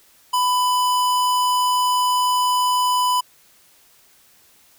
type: tone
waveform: square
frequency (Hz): 997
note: B5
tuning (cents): +16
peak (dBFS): -17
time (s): 0.33-3.21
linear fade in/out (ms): 10
effects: white hiss -54 dBFS RMS until 4.78 s